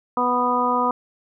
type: harmonic tone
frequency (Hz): 246.9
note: B3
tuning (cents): 0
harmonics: 1 / 2 / 3 / 4 / 5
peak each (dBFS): -26 / -26 / -27 / -21 / -23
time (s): 0.17-0.91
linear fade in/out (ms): 2
effects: none